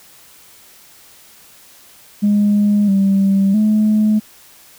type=tone with pitch steps; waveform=sine; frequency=206.2 / 195.6 / 213.9 Hz; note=G#3 / G3 / A3; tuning=-12 / -4 / -49 cents; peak=-9 dBFS; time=2.22-4.2 s; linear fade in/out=20 ms; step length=660 ms; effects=tanh soft clip ceiling -7 dBFS + white hiss -45 dBFS RMS until 4.78 s